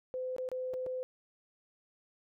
sine tone with dropouts, 511 Hz, C5, 41 cents flat, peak -34 dBFS, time 0.14-1.03 s, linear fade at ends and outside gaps 0 ms, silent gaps 0.364-0.383 / 0.489-0.516 / 0.736-0.74 / 0.863-0.867 s, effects none

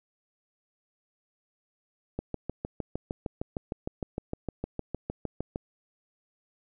click train, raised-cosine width 2 ms, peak -18 dBFS, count 23, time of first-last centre 2.19-5.559 s, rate 6.53 Hz, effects none

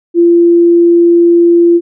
sine tone, 342.6 Hz, F4, 33 cents flat, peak -3 dBFS, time 0.14-1.81 s, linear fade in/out 50 ms, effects none

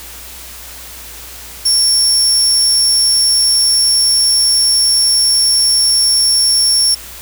30% pulse tone, 5470 Hz, F8, 37 cents flat, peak -5 dBFS, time 1.65-6.95 s, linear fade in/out 10 ms, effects added 60 Hz sine -38 dBFS peak until 7.21 s + white hiss -32 dBFS RMS until 7.21 s

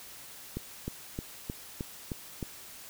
click train, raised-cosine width 3 ms, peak -21 dBFS, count 7, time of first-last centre 0.57-2.428 s, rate 3.23 Hz, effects white hiss -48 dBFS RMS until 2.89 s

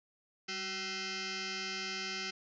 sine tone with frequency modulation, 1338 Hz, E6, 25 cents sharp, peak -36 dBFS, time 0.48-2.31 s, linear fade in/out 10 ms, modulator 571 Hz, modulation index 7.6, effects none

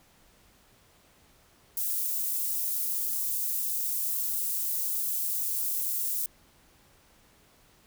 white high-pass noise, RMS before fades -30 dBFS, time 1.77-6.26 s, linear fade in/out 2 ms, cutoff 11000 Hz, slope 12 dB/octave, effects pink hiss -61 dBFS RMS until 7.86 s

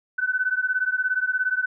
sine beating tone pair, 1500 / 1517 Hz, F#6 / F#6, +23 / +43 cents, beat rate 17 Hz, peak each -24 dBFS, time 0.18-1.66 s, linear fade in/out 10 ms, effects none

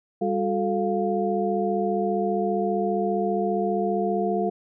sine tone cluster, 198.9 / 363.1 / 438.1 / 701 Hz, G3 / F#4 / A4 / F5, +25 / -33 / -7 / +6 cents, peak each -27 dBFS, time 0.21-4.5 s, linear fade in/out 10 ms, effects none

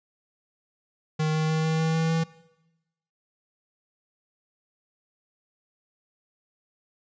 square tone with pitch steps, 155.56 / 156.82 / 158.1 / 159.38 / 160.67 / 161.98 / 163.29 Hz, D#3 / D#3 / D#3 / D#3 / E3 / E3 / E3, 0 / +14 / +28 / +42 / -44 / -30 / -16 cents, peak -23 dBFS, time 1.19-2.24 s, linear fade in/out 10 ms, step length 150 ms, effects noise-tail reverb RT60 1.0 s tail -20 dB re dry + resampled to 16000 Hz

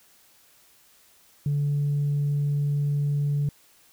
sine tone, 144.4 Hz, D3, 29 cents flat, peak -20 dBFS, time 1.46-3.49 s, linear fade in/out 2 ms, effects tanh soft clip ceiling -19 dBFS + white hiss -58 dBFS RMS until 3.92 s

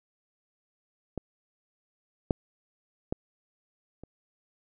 clicks, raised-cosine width 2 ms, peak -19 / -10 / -15 / -30 dBFS, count 4, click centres 1.177 / 2.308 / 3.125 / 4.036 s, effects none

